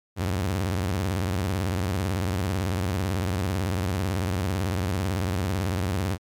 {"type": "tone with vibrato", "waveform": "sawtooth", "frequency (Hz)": 92.9, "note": "F#2", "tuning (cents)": 7, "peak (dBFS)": -20, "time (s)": [0.16, 6.18], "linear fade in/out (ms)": 50, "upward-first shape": "sine", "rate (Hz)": 18, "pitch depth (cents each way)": 220, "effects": ["MP3 96 kbps"]}